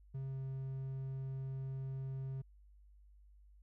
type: tone with pitch glide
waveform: triangle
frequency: 134.3 to 133.53 Hz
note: C3 to C3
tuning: +46 to +36 cents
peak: -37 dBFS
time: 0.14-2.42 s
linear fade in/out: 10 ms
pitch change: -10 cents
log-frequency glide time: 0.28-0.36 s
effects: added 50 Hz sine -59 dBFS peak until 3.62 s